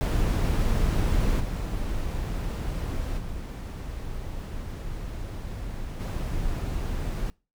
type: noise with level steps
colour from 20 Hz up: brown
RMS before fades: -23 / -29 / -34 / -29 dBFS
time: 0.01-7.3 s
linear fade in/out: 0 ms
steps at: 1.39 / 3.17 / 5.99 s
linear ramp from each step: 20 ms
effects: noise-tail reverb RT60 0.3 s tail -24 dB re dry